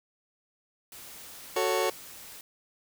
white noise, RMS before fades -46 dBFS, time 0.92-2.41 s, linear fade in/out 2 ms
30% pulse chord, F# minor, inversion none, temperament just, 370 / 444 / 555 Hz, F#4 / A4 / C#5, 0 / +16 / +2 cents, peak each -27 dBFS, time 1.56-1.9 s, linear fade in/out 5 ms
effects none

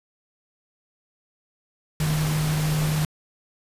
sine tone in noise, 153.3 Hz, D#3, 25 cents flat, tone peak -21 dBFS, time 2-3.05 s, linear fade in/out 2 ms, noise pink, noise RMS -30 dBFS, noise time 2-3.05 s, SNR +6 dB, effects resampled to 32000 Hz

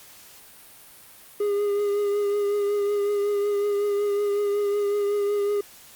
triangle tone with vibrato, 408.6 Hz, G#4, 28 cents flat, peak -19 dBFS, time 1.4-5.61 s, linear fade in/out 5 ms, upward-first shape triangle, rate 5.4 Hz, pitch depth 29 cents each way, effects white hiss -48 dBFS RMS until 5.95 s + Opus 48 kbps

